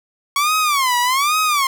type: tone with vibrato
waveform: sawtooth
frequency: 1108 Hz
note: C#6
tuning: 1 cent flat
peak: -11 dBFS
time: 0.36-1.67 s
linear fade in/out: 2 ms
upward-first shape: sine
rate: 1.2 Hz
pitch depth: 230 cents each way
effects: none